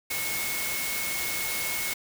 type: tone in noise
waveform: sine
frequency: 2185 Hz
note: C#7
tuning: 26 cents flat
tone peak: -33 dBFS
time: 0.1-1.94 s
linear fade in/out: 10 ms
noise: white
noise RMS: -31 dBFS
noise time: 0.1-1.94 s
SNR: -5 dB
effects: none